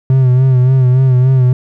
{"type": "tone with vibrato", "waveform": "triangle", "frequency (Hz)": 128.9, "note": "C3", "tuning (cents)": -26, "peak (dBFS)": -4, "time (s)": [0.1, 1.53], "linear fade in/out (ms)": 2, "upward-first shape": "sine", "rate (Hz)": 3.5, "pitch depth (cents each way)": 53, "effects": []}